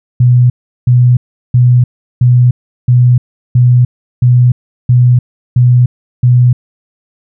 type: tone bursts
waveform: sine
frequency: 123.6 Hz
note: B2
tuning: 2 cents sharp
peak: -3 dBFS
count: 10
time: 0.2-6.53 s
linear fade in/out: 5 ms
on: 300 ms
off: 370 ms
effects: none

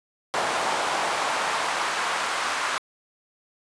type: noise with high-pass filter sweep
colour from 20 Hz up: brown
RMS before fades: -26 dBFS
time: 0.34-2.78 s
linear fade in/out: 0 ms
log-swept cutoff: 780 to 1200 Hz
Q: 1.4
effects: resampled to 22050 Hz

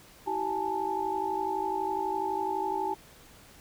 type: tone cluster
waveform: sine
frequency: 326.6 / 383.8 / 836 / 888 Hz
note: E4 / G4 / G#5 / A5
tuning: -16 / -37 / +11 / +16 cents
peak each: -39 / -34 / -32 / -32 dBFS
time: 0.26-2.95 s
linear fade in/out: 20 ms
effects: pink hiss -54 dBFS RMS until 3.6 s

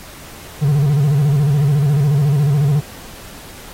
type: tone with vibrato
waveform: triangle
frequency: 143.7 Hz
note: D3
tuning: 37 cents flat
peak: -9 dBFS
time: 0.61-2.81 s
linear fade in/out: 20 ms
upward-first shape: square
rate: 14 Hz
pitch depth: 87 cents each way
effects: pink hiss -37 dBFS RMS until 3.73 s + AAC 48 kbps

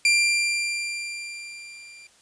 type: tone with level ramp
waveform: sawtooth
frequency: 2376 Hz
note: D7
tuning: 20 cents sharp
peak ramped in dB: -12 to -41 dBFS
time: 0.05-2.07 s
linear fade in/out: 2 ms
effects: white hiss -57 dBFS RMS until 2.21 s + resampled to 22050 Hz

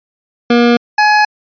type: tone pair in turn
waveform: 25% pulse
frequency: 238.4 / 843 Hz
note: A#3 / G#5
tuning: +39 / +26 cents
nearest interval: octave + minor seventh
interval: 2187 cents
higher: second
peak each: -3 dBFS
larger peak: neither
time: 0.5-0.77 / 0.98-1.25 s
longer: neither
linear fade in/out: 5 ms
effects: resampled to 11025 Hz

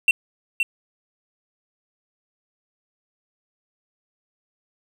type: tone with echo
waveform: triangle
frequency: 2714 Hz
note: E7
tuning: 50 cents sharp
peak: -10 dBFS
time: 0.08-0.11 s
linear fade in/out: 2 ms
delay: 520 ms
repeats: 1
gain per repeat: -6 dB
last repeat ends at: 0.63 s
effects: none

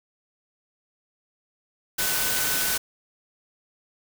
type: tone in noise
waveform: sine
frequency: 1504 Hz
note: F#6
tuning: 28 cents sharp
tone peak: -33 dBFS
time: 1.98-2.78 s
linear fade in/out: 10 ms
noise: white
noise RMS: -25 dBFS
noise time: 1.98-2.78 s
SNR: -11 dB
effects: none

